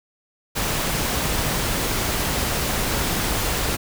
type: noise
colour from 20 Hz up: pink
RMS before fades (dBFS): -23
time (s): 0.55-3.77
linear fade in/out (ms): 20
effects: none